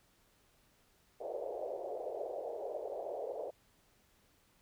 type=band-pass noise; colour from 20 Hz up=white; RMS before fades=-41 dBFS; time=1.2-3.51 s; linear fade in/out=10 ms; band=410 to 680 Hz; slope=48 dB/octave; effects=pink hiss -70 dBFS RMS until 4.61 s